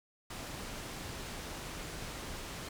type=low-pass noise; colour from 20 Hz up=pink; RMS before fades=-43 dBFS; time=0.3-2.69 s; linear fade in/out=5 ms; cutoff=9700 Hz; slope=12 dB/octave; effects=none